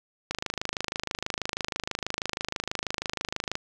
click train, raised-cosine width 0.2 ms, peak -11 dBFS, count 86, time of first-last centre 0.31-3.554 s, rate 26.2 Hz, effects none

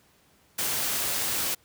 white noise, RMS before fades -28 dBFS, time 0.58-1.55 s, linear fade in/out 10 ms, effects pink hiss -62 dBFS RMS until 1.64 s + high-pass 60 Hz 12 dB/octave

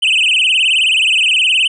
triangle tone with vibrato, 2785 Hz, F7, 5 cents flat, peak -8 dBFS, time 0.02-1.68 s, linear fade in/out 10 ms, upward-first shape sine, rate 19 Hz, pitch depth 190 cents each way, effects resampled to 24000 Hz

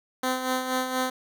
10% pulse tone with tremolo, 257 Hz, C4, 31 cents flat, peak -15 dBFS, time 0.23-1.1 s, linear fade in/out 5 ms, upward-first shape sine, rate 4.2 Hz, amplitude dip 55%, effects none

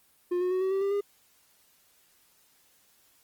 triangle tone with pitch steps, 355.1 / 363 / 371 / 379.3 / 387.7 / 396.3 / 405.1 Hz, F4 / F#4 / F#4 / F#4 / G4 / G4 / G#4, +29 / -33 / +5 / +43 / -19 / +19 / -43 cents, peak -23 dBFS, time 0.31-1.01 s, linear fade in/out 10 ms, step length 100 ms, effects white hiss -64 dBFS RMS until 3.23 s + Opus 24 kbps

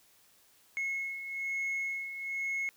sine beating tone pair, 2176 / 2177.1 Hz, C#7 / C#7, -33 / -32 cents, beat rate 1.1 Hz, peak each -38 / -32 dBFS, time 0.77-2.69 s, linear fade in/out 0 ms, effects tanh soft clip ceiling -29 dBFS + white hiss -64 dBFS RMS until 2.76 s

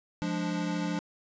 square chord, D diminished, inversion first, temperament equal, 174.61 / 207.7 / 293.7 Hz, F3 / Ab3 / D4, 0 / 0 / 0 cents, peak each -33 / -37 / -34 dBFS, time 0.22-0.99 s, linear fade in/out 0 ms, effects resampled to 16000 Hz + 11-bit

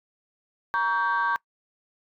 sine chord, G diminished, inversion first, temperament just, 940.8 / 1128.9 / 1568 Hz, Bb5 / Db6 / G6, +16 / +31 / 0 cents, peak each -25 dBFS, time 0.74-1.36 s, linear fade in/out 0 ms, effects noise-tail reverb RT60 0.1 s tail -23 dB re dry + tanh soft clip ceiling -16 dBFS

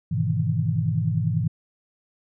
sine chord, E major seventh, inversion first, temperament just, 103.01 / 123.61 / 154.51 / 164.81 Hz, G#2 / B2 / D#3 / E3, -14 / +2 / -12 / 0 cents, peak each -26 dBFS, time 0.11-1.48 s, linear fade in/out 10 ms, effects none

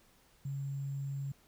sine tone with sample-and-hold, 138.59 Hz, C#3, in tune, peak -35 dBFS, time 0.45-1.32 s, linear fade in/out 5 ms, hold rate 7350 Hz, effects pink hiss -66 dBFS RMS until 1.47 s

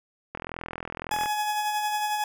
click train, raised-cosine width 0.5 ms, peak -18 dBFS, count 39, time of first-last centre 0.35-1.259 s, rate 41.8 Hz
40% pulse tone with tremolo, 843 Hz, G#5, 26 cents sharp, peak -23 dBFS, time 1.11-2.24 s, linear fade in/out 2 ms, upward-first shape sine, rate 11 Hz, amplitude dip 35%
effects none

